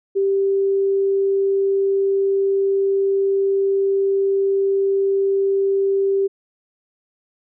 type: tone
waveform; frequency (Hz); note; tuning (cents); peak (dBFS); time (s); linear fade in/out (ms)
sine; 392; G4; 0; -15; 0.15-6.28; 20
effects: none